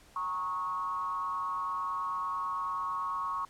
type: tone with frequency modulation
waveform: sine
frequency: 1101 Hz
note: C#6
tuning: 12 cents flat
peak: -31 dBFS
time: 0.16-3.45 s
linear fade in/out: 2 ms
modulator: 169 Hz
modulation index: 0.67
effects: pink hiss -59 dBFS RMS until 3.49 s + low-pass 11000 Hz 12 dB/octave